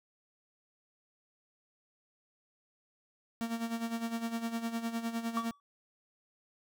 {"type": "tone with tremolo", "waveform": "45% pulse", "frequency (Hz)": 230, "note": "A#3", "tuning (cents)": -23, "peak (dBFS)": -31, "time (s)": [3.41, 5.51], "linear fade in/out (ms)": 0, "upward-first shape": "sine", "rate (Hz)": 9.8, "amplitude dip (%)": 70}
{"type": "tone with exponential decay", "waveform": "triangle", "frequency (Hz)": 1145, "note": "D6", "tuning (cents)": -44, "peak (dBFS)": -27, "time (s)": [5.37, 5.6], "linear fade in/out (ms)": 1, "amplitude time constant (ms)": 49}
{"effects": []}